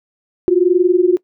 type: tone pair together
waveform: sine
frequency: 349.2 / 370.3 Hz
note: F4 / F#4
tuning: 0 / +1 cents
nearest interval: minor second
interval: 101 cents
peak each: -12 dBFS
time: 0.48-1.17 s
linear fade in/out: 0 ms
effects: noise-tail reverb RT60 0.1 s tail -21 dB re dry